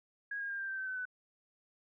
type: tone with pitch steps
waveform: sine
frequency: 1647 / 1625.3 / 1603.8 / 1582.6 / 1561.8 / 1541.1 / 1520.8 / 1500.7 Hz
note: G#6 / G#6 / G6 / G6 / G6 / G6 / F#6 / F#6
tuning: -15 / -38 / +39 / +16 / -7 / -30 / +47 / +24 cents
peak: -36 dBFS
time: 0.31-1.054 s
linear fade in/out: 5 ms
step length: 93 ms
effects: none